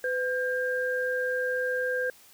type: tone pair together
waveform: sine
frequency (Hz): 504 / 1600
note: B4 / G6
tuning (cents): +35 / +35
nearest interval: octave + minor sixth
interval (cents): 2000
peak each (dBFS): -28 / -29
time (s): 0.04-2.1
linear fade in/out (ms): 2
effects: white hiss -55 dBFS RMS until 2.33 s